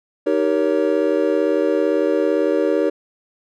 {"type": "chord", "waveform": "triangle", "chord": "Eb dominant seventh", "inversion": "none", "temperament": "just", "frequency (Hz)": [311.1, 388.9, 466.7, 560], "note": ["Eb4", "G4", "Bb4", "Db5"], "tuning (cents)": [0, -14, 2, 18], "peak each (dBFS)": -19, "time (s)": [0.26, 2.9], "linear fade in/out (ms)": 10, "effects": []}